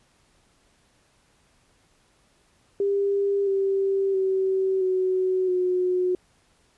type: tone with pitch steps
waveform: sine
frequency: 399.2 / 390.1 / 381.2 / 372.5 / 364 Hz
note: G4 / G4 / G4 / F#4 / F#4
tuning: +32 / -8 / -48 / +12 / -28 cents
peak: -20 dBFS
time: 2.8-6.15 s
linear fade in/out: 2 ms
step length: 670 ms
effects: pink hiss -63 dBFS RMS until 6.77 s + resampled to 24000 Hz